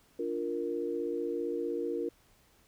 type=chord; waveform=sine; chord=Bb major; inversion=first; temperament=equal; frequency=293.7 / 349.2 / 466.2 Hz; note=D4 / F4 / Bb4; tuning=0 / 0 / 0 cents; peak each=-38 / -35 / -34 dBFS; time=0.19-2.09 s; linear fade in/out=5 ms; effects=pink hiss -65 dBFS RMS until 2.67 s